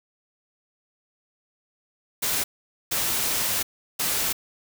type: noise bursts at uneven times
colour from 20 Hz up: white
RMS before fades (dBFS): -25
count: 3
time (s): 2.22-2.44 / 2.91-3.63 / 3.99-4.33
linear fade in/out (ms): 10
effects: none